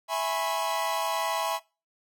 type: chord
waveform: 45% pulse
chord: C# minor seventh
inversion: first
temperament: equal with one note detuned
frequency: 659.3 / 830.6 / 987.8 / 1087.2 Hz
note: E5 / G#5 / B5 / C#6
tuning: 0 / 0 / 0 / -34 cents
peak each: -31 / -32 / -32 / -34 dBFS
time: 0.08-1.6 s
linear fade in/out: 50 ms
effects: noise-tail reverb RT60 0.3 s tail -21 dB re dry